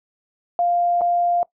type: tone with dropouts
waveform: sine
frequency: 698.5 Hz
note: F5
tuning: in tune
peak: -16 dBFS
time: 0.59-1.43 s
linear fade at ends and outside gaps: 1 ms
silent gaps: 1.01-1.016 s
effects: noise-tail reverb RT60 0.1 s tail -20 dB re dry